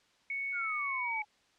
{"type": "tone with pitch glide", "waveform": "sine", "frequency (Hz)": [2217, 2268], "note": ["C#7", "C#7"], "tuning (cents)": [0, 39], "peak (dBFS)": -33, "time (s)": [0.3, 1.22], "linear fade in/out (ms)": 2, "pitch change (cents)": 39, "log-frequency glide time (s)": [0.97, 1.11]}
{"type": "exponential sweep", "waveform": "sine", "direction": "down", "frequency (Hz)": [1473, 830.6], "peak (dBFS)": -36, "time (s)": [0.52, 1.25], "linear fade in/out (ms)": 50}
{"effects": ["white hiss -68 dBFS RMS until 1.58 s", "low-pass 5000 Hz 12 dB/octave"]}